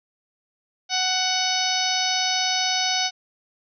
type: harmonic tone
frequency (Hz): 744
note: F#5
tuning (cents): +9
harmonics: 1 / 2 / 3 / 4 / 5 / 6 / 7 / 8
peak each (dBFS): -27 / -32 / -30 / -29 / -28 / -29 / -28 / -29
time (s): 0.89-3.11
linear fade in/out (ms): 50
effects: none